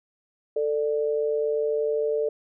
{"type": "tone pair together", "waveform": "sine", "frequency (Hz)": [443.7, 592.3], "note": ["A4", "D5"], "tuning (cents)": [14, 15], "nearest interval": "perfect fourth", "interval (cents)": 501, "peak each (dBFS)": [-23, -28], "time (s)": [0.56, 2.29], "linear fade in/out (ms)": 5, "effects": []}